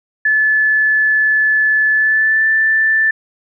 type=tone with pitch glide; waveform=sine; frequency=1731 to 1765.3 Hz; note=A6 to A6; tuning=-29 to +5 cents; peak=-10 dBFS; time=0.25-3.11 s; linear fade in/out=5 ms; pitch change=+34 cents; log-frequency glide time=1.93-2.47 s; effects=none